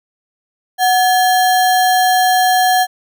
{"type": "tone with sample-and-hold", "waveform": "sine", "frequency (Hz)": 740, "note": "F#5", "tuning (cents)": 0, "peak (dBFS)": -9, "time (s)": [0.78, 2.87], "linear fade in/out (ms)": 50, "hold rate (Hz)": 2450, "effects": []}